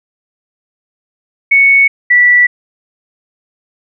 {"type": "tone pair in turn", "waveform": "sine", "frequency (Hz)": [2217, 1959.2], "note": ["C#7", "B6"], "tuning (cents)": [0, -14], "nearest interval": "major second", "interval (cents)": 214, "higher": "first", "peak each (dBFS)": -4, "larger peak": "neither", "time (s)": [[1.51, 1.88], [2.1, 2.47]], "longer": "neither", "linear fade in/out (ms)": 10, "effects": []}